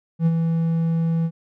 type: tone with ADSR envelope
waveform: triangle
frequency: 164.81 Hz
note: E3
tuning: in tune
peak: -11 dBFS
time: 0.19-1.31 s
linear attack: 72 ms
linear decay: 42 ms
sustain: -5 dB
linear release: 59 ms
effects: none